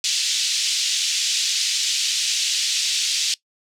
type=band-pass noise; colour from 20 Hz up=pink; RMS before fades=-22 dBFS; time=0.04-3.34 s; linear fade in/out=2 ms; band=3100 to 7100 Hz; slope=24 dB/octave; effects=noise-tail reverb RT60 0.1 s tail -20 dB re dry